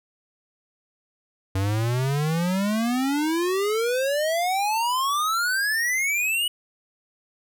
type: exponential sweep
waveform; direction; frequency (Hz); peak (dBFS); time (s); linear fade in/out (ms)
square; up; 93.9 to 2960; -22; 1.55-6.48; 5
effects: none